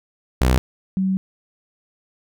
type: tone pair in turn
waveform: sawtooth / sine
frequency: 63.2 / 189.93 Hz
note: B1 / F#3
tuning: +41 / +46 cents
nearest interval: octave + perfect fifth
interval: 1905 cents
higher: second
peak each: -10 / -17 dBFS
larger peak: first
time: 0.41-0.58 / 0.97-1.17 s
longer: second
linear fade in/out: 0 ms
effects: none